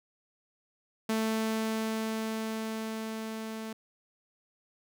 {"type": "tone with level ramp", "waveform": "sawtooth", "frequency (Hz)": 221, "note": "A3", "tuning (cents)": 8, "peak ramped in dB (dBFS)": [-23, -33], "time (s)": [1.09, 3.73], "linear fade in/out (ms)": 5, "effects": []}